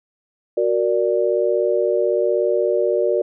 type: chord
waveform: sine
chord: Gb augmented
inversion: none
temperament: equal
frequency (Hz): 370 / 466.2 / 587.3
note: Gb4 / Bb4 / D5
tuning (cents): 0 / 0 / 0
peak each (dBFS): -20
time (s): 0.57-3.22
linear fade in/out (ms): 5
effects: none